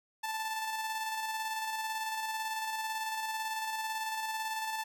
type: tone with tremolo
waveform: sawtooth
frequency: 880 Hz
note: A5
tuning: in tune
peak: -29 dBFS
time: 0.23-4.84 s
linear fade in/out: 10 ms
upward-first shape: square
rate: 18 Hz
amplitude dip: 30%
effects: none